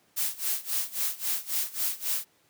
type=noise with tremolo; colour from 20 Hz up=blue; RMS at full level=-27 dBFS; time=0.16-2.25 s; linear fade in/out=20 ms; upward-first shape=sine; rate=3.7 Hz; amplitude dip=90%; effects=pink hiss -65 dBFS RMS until 2.49 s + high-pass 150 Hz 12 dB/octave